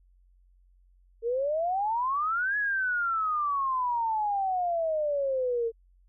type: exponential two-way sweep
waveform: sine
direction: up then down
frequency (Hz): 450.1 to 1700 to 450.1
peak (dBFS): -25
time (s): 1.22-5.72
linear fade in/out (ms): 50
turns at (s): 2.57
effects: added 45 Hz sine -58 dBFS peak until 6.08 s